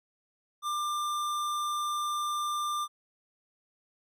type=tone with hard clipping; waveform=sine; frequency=1192 Hz; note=D6; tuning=25 cents sharp; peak=-31 dBFS; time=0.62-2.88 s; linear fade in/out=50 ms; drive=17 dB; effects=none